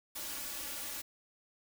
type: noise with comb filter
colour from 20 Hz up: white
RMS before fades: -41 dBFS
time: 0.15-1.02 s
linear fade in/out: 10 ms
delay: 3.5 ms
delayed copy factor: +0.95
effects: none